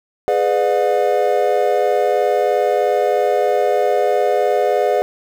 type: chord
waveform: triangle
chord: G# diminished seventh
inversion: none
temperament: just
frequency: 415.3 / 498.4 / 598 / 717.6 Hz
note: G#4 / B4 / D5 / F5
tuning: 0 / +16 / +31 / +47 cents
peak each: -17 dBFS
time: 0.28-5.02 s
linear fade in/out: 0 ms
effects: 7-bit